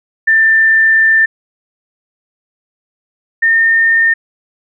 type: tone pair in turn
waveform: sine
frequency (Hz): 1784 / 1819.4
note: A6 / A#6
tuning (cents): +23 / -43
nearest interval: unison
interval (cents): 34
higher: second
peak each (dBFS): -6 / -7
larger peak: first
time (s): 0.27-1.26 / 3.42-4.14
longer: first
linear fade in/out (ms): 10
effects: none